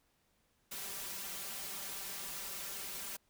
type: noise with comb filter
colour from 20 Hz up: white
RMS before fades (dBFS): -43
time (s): 0.71-3.17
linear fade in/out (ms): 10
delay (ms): 5.1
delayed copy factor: +0.95
effects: pink hiss -75 dBFS RMS until 3.29 s